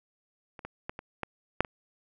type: clicks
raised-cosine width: 0.5 ms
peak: -29 / -23 / -19 / -24 / -17 / -7 / -24 dBFS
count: 7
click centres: 0.592 / 0.65 / 0.895 / 0.991 / 1.233 / 1.606 / 1.648 s
effects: none